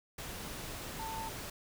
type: tone in noise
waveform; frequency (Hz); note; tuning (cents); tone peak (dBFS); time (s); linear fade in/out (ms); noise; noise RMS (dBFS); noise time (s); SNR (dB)
sine; 892; A5; +23; -39; 0.99-1.29; 5; pink; -43; 0.18-1.5; +1
effects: none